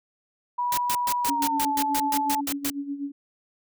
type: tone with pitch glide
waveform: sine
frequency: 975 to 868.6 Hz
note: B5 to A5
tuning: -23 to -23 cents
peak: -23 dBFS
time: 0.58-2.41 s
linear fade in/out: 10 ms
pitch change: -200 cents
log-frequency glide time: 1.2-1.69 s
type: noise bursts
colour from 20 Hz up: white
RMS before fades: -28 dBFS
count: 12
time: 0.72-2.7 s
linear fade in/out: 2 ms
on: 55 ms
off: 120 ms
type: tone with tremolo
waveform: sine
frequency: 282.3 Hz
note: C#4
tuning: 32 cents sharp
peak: -26 dBFS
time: 1.28-3.12 s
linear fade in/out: 10 ms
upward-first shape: sine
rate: 8.1 Hz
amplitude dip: 70%
effects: none